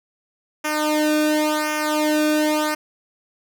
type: tone with flanger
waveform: sawtooth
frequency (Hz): 304.3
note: D#4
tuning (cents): -38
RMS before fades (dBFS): -20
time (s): 0.64-2.75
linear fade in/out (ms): 10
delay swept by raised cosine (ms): 0.24 to 1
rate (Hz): 0.92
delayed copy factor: -0.95
effects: none